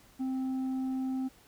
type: tone with tanh clipping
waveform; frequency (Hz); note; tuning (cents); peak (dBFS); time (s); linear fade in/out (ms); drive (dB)
triangle; 261.6; C4; 0; -31; 0.19-1.29; 20; 9
effects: pink hiss -60 dBFS RMS until 1.47 s